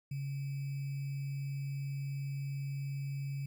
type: tone with sample-and-hold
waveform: sine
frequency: 138.59 Hz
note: C#3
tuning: in tune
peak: -35 dBFS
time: 0.11-3.46 s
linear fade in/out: 5 ms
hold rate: 2450 Hz
effects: none